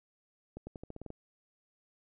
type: accelerating click train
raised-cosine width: 2 ms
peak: -30 dBFS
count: 9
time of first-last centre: 0.57-1.104 s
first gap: 100 ms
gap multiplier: 0.88
effects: none